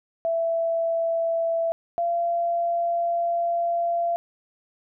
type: tone pair in turn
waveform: sine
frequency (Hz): 664 / 685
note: E5 / F5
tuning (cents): +12 / -34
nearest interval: minor second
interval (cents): 54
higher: second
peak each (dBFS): -21 / -21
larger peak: neither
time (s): 0.25-1.72 / 1.98-4.16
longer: second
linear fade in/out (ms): 0
effects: none